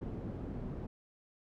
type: low-pass noise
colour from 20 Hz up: white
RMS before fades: -41 dBFS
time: 0.01-0.87 s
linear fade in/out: 10 ms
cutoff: 250 Hz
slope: 12 dB/octave
effects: none